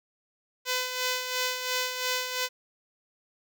5% pulse tone with tremolo, 505 Hz, B4, 39 cents sharp, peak -14 dBFS, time 0.65-2.49 s, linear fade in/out 50 ms, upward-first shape sine, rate 2.9 Hz, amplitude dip 55%, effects none

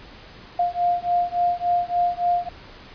sine beating tone pair, 702 / 705.5 Hz, F5 / F5, +9 / +17 cents, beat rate 3.5 Hz, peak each -22 dBFS, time 0.59-2.49 s, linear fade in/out 5 ms, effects pink hiss -44 dBFS RMS until 2.94 s + resampled to 11025 Hz

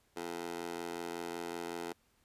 15% pulse tone with high-pass filter, 85.4 Hz, F2, 38 cents flat, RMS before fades -41 dBFS, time 0.16-1.93 s, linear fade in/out 10 ms, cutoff 430 Hz, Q 1.9, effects pink hiss -72 dBFS RMS until 2.24 s + resampled to 32000 Hz

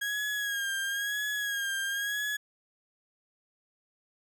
35% pulse tone with vibrato, 1641 Hz, G#6, 21 cents flat, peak -28 dBFS, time 0.01-2.37 s, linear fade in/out 10 ms, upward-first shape sine, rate 0.99 Hz, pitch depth 52 cents each way, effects none

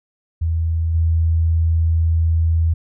sine tone with level steps, 81.9 Hz, E2, 11 cents flat, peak -16 / -13 dBFS, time 0.41-2.74 s, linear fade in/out 10 ms, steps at 0.94 s, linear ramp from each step 10 ms, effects none

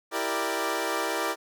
15% pulse chord, E half-diminished seventh, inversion none, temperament equal with one note detuned, 329.6 / 392 / 466.2 / 589.7 Hz, E4 / G4 / Bb4 / D5, 0 / 0 / 0 / +7 cents, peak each -26 dBFS, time 0.11-1.36 s, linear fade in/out 50 ms, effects none

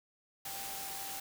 sine tone in noise, 784 Hz, G5, in tune, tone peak -47 dBFS, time 0.45-1.2 s, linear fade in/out 5 ms, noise white, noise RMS -42 dBFS, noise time 0.45-1.2 s, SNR -8 dB, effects none

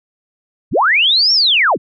sine linear two-way sweep, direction up then down, 36.71 to 5588 to 63.6 Hz, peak -9 dBFS, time 0.71-1.78 s, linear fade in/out 50 ms, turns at 1.33 s, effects none

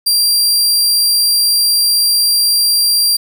sawtooth tone, 4739 Hz, D8, 15 cents sharp, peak -7 dBFS, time 0.06-3.17 s, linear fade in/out 10 ms, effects 7-bit

